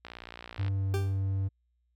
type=click train; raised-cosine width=0.3 ms; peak=-26 dBFS; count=38; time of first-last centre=0.05-0.681 s; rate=58.6 Hz
type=tone with pitch glide; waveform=triangle; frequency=97.8 to 96.84 Hz; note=G2 to G2; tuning=-4 to -21 cents; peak=-25 dBFS; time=0.58-1.49 s; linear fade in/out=20 ms; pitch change=-17 cents; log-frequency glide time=0.72-0.84 s
type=tone with exponential decay; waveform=40% pulse; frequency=393 Hz; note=G4; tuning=4 cents sharp; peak=-28 dBFS; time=0.94-1.22 s; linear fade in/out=0 ms; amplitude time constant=59 ms
effects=added 60 Hz sine -70 dBFS peak until 1.95 s